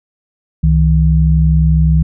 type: tone pair together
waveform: sine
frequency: 66.62 / 158.7 Hz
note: C2 / D#3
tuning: +32 / +35 cents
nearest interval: octave + minor third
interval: 1503 cents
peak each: -10 dBFS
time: 0.63-2.03 s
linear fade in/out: 10 ms
effects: none